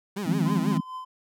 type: tone with vibrato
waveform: 30% pulse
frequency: 181.5 Hz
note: F#3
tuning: 33 cents flat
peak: -26 dBFS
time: 0.16-0.78 s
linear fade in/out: 10 ms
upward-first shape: sine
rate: 6.1 Hz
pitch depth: 250 cents each way
type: chord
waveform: sine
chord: F minor seventh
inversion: third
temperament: equal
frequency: 155.56 / 174.61 / 207.7 / 261.6 Hz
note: Eb3 / F3 / Ab3 / C4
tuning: 0 / 0 / 0 / 0 cents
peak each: -28 dBFS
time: 0.26-0.81 s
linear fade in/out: 10 ms
type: tone with tremolo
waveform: triangle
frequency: 1025 Hz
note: C6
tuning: 36 cents flat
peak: -30 dBFS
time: 0.45-1.05 s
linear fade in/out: 10 ms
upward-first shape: triangle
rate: 4.4 Hz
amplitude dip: 70%
effects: none